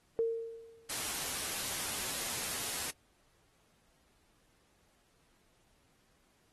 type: tone with exponential decay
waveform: sine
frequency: 456.7 Hz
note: A#4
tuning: 36 cents flat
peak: -26 dBFS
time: 0.19-0.98 s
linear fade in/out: 0 ms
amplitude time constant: 170 ms
type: noise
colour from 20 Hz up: white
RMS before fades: -37 dBFS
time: 0.89-2.91 s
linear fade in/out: 10 ms
effects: pink hiss -71 dBFS RMS until 6.52 s + AAC 32 kbps